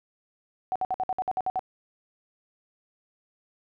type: tone bursts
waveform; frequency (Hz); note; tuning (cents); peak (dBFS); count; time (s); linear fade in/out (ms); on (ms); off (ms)
sine; 750; F#5; +23; -24; 10; 0.72-1.593; 0; 36; 57
effects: none